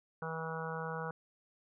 harmonic tone, 161.8 Hz, E3, 32 cents flat, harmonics 1 / 3 / 4 / 5 / 6 / 7 / 8 / 9, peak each -42 / -42 / -51 / -46 / -47 / -47 / -47 / -45 dBFS, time 0.22-1.11 s, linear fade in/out 2 ms, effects none

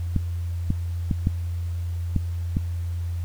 clicks, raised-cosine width 5 ms, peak -9 dBFS, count 6, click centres 0.163 / 0.704 / 1.112 / 1.271 / 2.163 / 2.569 s, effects added 86 Hz sine -25 dBFS peak until 3.24 s + pink hiss -51 dBFS RMS until 3.24 s

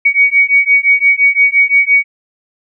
sine beating tone pair, 2245 / 2250.8 Hz, C#7 / C#7, +21 / +26 cents, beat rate 5.8 Hz, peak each -10 dBFS, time 0.05-2.04 s, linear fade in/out 10 ms, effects none

